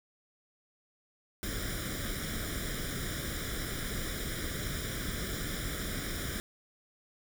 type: noise with comb filter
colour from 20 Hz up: pink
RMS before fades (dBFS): -36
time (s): 1.43-6.4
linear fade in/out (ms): 0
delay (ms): 0.56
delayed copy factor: +0.85
effects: none